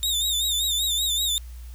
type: tone with vibrato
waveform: sawtooth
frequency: 3659 Hz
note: A#7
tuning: 33 cents flat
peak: -19 dBFS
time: 0.03-1.38 s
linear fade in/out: 0 ms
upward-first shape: sine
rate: 5.2 Hz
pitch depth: 82 cents each way
effects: added 60 Hz sine -36 dBFS peak until 1.74 s + white hiss -54 dBFS RMS until 1.74 s